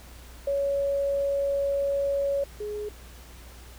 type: tone pair in turn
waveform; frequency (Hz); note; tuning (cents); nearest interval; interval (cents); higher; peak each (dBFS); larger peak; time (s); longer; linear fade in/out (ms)
sine; 559 / 418.8; C#5 / G#4; +14 / +15; perfect fourth; 499; first; -23 / -30; first; 0.47-2.44 / 2.6-2.89; first; 5
effects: added 60 Hz sine -45 dBFS peak until 3.78 s + pink hiss -50 dBFS RMS until 3.78 s